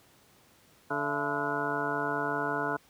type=harmonic tone with a mistuned harmonic; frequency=145.1 Hz; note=D3; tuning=21 cents flat; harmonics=1 / 2 / 3 / 4 / 5 / 6 / 7 / 8 / 9 / 10; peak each=-42 / -37 / -36 / -43 / -36 / -38 / -36 / -46 / -39 / -34 dBFS; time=0.9-2.77 s; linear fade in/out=10 ms; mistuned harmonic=5; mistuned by=-110 cents; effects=pink hiss -61 dBFS RMS until 2.89 s + high-pass 80 Hz 12 dB/octave